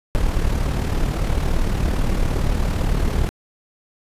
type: noise with amplitude modulation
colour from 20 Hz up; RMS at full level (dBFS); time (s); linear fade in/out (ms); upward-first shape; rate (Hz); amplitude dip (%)
brown; -17; 0.15-3.29; 0; sine; 37.6; 50
effects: resampled to 32000 Hz